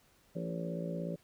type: harmonic tone with a mistuned harmonic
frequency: 56.9 Hz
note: A#1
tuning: 41 cents flat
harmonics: 3 / 4 / 5 / 6 / 7 / 8 / 9 / 10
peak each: -37 / -47 / -46 / -50 / -46 / -52 / -45 / -43 dBFS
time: 0.35-1.16 s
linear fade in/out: 10 ms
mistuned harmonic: 7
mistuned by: +18 cents
effects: pink hiss -67 dBFS RMS until 1.23 s